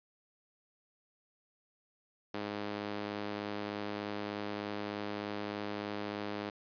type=tone with high-pass filter; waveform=sawtooth; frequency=103.3 Hz; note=G#2; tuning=9 cents flat; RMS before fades=-39 dBFS; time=2.34-6.5 s; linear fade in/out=5 ms; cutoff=290 Hz; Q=1; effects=resampled to 11025 Hz